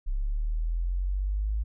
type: linear sweep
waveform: sine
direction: up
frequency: 33 to 54 Hz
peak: -25 dBFS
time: 0.06-1.64 s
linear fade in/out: 20 ms
effects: none